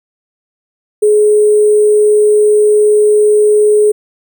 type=tone with sample-and-hold; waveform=sine; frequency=421.3 Hz; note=G#4; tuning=25 cents sharp; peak=-5 dBFS; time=1.02-3.92 s; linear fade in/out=10 ms; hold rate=8820 Hz; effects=none